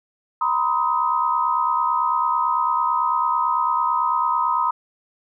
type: tone cluster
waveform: sine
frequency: 950 / 1019 / 1260 Hz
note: A#5 / C6 / D#6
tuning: +33 / -46 / +21 cents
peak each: -22 dBFS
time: 0.41-4.71 s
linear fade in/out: 5 ms
effects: none